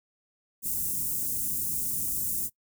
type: band-stop noise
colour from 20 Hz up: white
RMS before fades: -30 dBFS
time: 0.62-2.5 s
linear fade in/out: 50 ms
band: 280 to 7800 Hz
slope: 24 dB/octave
effects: noise-tail reverb RT60 0.1 s tail -21 dB re dry